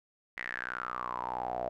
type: tone with band-pass filter sweep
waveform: sawtooth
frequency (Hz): 61.6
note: B1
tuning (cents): -4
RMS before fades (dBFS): -37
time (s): 0.37-1.69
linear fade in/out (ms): 0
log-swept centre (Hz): 2000 to 640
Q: 8.6
effects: none